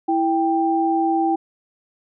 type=tone pair together; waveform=sine; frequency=329.6 / 787.6 Hz; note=E4 / G5; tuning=0 / +8 cents; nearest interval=octave + minor third; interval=1508 cents; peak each=-19 dBFS; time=0.08-1.36 s; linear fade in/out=10 ms; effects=none